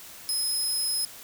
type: tone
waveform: 20% pulse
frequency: 5110 Hz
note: D#8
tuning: 45 cents sharp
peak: -20 dBFS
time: 0.29-1.05 s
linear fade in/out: 0 ms
effects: white hiss -45 dBFS RMS until 1.23 s